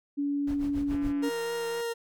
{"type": "tone", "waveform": "sine", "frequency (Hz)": 285.1, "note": "C#4", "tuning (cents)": 49, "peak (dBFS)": -26, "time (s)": [0.17, 1.3], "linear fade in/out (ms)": 20}
{"type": "noise with tremolo", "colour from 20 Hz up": "brown", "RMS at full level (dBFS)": -36, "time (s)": [0.47, 1.13], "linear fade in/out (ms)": 5, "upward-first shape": "sine", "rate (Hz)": 7.1, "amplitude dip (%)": 85}
{"type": "click train", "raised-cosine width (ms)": 0.5, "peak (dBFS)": -33, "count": 153, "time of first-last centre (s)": [0.91, 1.809], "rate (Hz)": 169}
{"type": "tone with vibrato", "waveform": "40% pulse", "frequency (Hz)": 466.2, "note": "A#4", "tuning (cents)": 0, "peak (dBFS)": -29, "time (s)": [1.22, 1.94], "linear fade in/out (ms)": 20, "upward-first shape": "triangle", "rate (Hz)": 3.9, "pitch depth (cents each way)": 13}
{"effects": []}